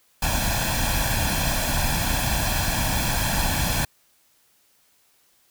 pink noise with comb filter, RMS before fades -23 dBFS, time 0.22-3.85 s, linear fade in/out 5 ms, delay 1.2 ms, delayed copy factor +0.75, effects white hiss -62 dBFS RMS until 5.5 s

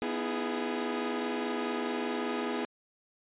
sawtooth chord, E major seventh, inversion second, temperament equal with one note detuned, 246.9 / 311.1 / 336 / 415.3 Hz, B3 / D#4 / E4 / G#4, 0 / 0 / +33 / 0 cents, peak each -31 / -36 / -34 / -31 dBFS, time 0.02-2.65 s, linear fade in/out 0 ms, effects resampled to 8000 Hz

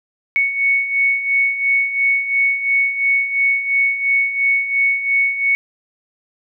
sine beating tone pair, 2217 / 2219.9 Hz, C#7 / C#7, 0 / +2 cents, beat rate 2.9 Hz, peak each -21 / -15 dBFS, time 0.36-5.55 s, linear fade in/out 0 ms, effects none

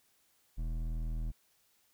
sine tone with hard clipping, 40.28 Hz, E1, 39 cents flat, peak -35 dBFS, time 0.57-1.32 s, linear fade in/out 20 ms, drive 11 dB, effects white hiss -71 dBFS RMS until 1.93 s

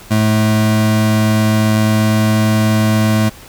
square tone pair together, 108.1 / 216.5 Hz, A2 / A3, -30 / -28 cents, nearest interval octave, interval 1202 cents, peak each -14 dBFS, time 0.1-3.3 s, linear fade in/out 20 ms, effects pink hiss -38 dBFS RMS until 3.48 s

